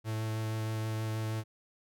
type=tone with vibrato; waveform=45% pulse; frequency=110 Hz; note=A2; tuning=in tune; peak=-32 dBFS; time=0.04-1.44 s; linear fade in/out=50 ms; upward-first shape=sine; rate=6.3 Hz; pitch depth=13 cents each way; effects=none